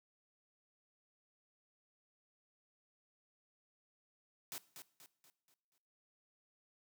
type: noise with echo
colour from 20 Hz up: white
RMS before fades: -45 dBFS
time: 4.52-4.58 s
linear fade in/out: 0 ms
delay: 240 ms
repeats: 5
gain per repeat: -7 dB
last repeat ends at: 5.78 s
effects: noise-tail reverb RT60 0.7 s tail -19 dB re dry + high-pass 100 Hz 12 dB/octave